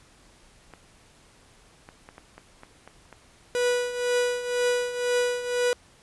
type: clicks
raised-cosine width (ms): 0.5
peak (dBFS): -28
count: 8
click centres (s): 0.737 / 1.889 / 2.089 / 2.181 / 2.38 / 2.634 / 2.876 / 3.127
type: tone with tremolo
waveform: 45% pulse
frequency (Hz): 490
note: B4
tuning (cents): -14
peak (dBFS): -20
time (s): 3.55-5.73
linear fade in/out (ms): 0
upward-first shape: triangle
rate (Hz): 2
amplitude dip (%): 75
effects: pink hiss -56 dBFS RMS until 6.02 s + resampled to 24000 Hz